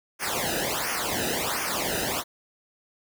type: noise with flanger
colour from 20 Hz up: pink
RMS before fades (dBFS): -28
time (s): 0.19-2.24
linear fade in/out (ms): 50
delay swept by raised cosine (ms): 0.25 to 0.92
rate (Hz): 1.4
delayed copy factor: -0.95
effects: none